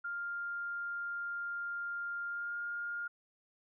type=tone with pitch glide; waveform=sine; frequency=1400 to 1413 Hz; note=F6 to F6; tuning=+4 to +20 cents; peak=-36 dBFS; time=0.04-3.08 s; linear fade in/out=10 ms; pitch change=+16 cents; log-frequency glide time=2.28-2.55 s; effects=none